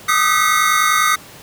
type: tone cluster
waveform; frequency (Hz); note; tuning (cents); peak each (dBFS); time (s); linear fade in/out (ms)
square; 1218 / 1268 / 1523 / 1957 / 2152; D#6 / D#6 / F#6 / B6 / C7; -37 / +32 / +50 / -16 / +48; -18 / -18 / -23 / -22 / -22; 0.08-1.16; 10
effects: pink hiss -39 dBFS RMS until 1.42 s + high-pass 80 Hz 12 dB/octave